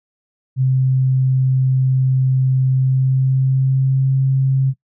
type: tone with pitch glide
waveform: sine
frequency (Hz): 130.81 to 133.64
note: C3 to C3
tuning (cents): 0 to +37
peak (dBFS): -12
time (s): 0.56-4.74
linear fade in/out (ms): 50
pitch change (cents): +37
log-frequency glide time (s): 2.68-4.14
effects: noise-tail reverb RT60 0.1 s tail -20 dB re dry